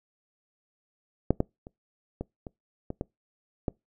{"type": "clicks", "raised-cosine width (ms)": 2, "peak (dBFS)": [-7, -10, -29, -19, -25, -20, -17, -14], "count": 8, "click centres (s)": [1.306, 1.404, 1.669, 2.21, 2.468, 2.904, 3.011, 3.682], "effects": ["noise-tail reverb RT60 0.2 s tail -25 dB re dry"]}